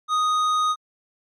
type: tone with tanh clipping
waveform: sine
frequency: 1244.5 Hz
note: D#6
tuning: in tune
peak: -20 dBFS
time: 0.08-0.76 s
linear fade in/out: 50 ms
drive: 11 dB
effects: MP3 96 kbps